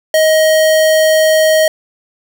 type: tone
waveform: square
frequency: 629 Hz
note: D#5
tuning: 19 cents sharp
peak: -8 dBFS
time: 0.14-1.68 s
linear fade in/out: 2 ms
effects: 8-bit